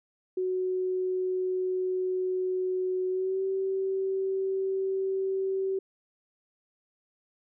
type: tone with pitch glide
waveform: sine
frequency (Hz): 370 to 383.9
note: F#4 to G4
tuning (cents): 0 to -36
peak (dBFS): -26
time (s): 0.37-5.79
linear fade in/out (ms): 5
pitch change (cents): +64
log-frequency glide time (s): 3.09-3.43
effects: none